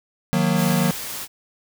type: chord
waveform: square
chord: D# minor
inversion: none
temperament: equal with one note detuned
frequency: 155.56 / 182.13 / 233.1 Hz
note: D#3 / F#3 / A#3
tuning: 0 / -27 / 0 cents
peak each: -23 / -21 / -24 dBFS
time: 0.33-0.91 s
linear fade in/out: 0 ms
type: noise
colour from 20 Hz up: white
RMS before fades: -31 dBFS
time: 0.55-1.28 s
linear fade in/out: 50 ms
effects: none